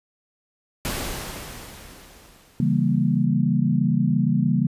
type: noise with exponential decay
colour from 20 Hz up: pink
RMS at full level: -26 dBFS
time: 0.85-3.25 s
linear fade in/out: 0 ms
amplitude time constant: 520 ms
type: chord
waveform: sine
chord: C# diminished seventh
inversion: none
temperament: equal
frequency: 138.59 / 164.81 / 196 / 233.1 Hz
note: C#3 / E3 / G3 / Bb3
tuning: 0 / 0 / 0 / 0 cents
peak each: -23 dBFS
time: 2.6-4.67 s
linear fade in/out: 2 ms
effects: resampled to 32000 Hz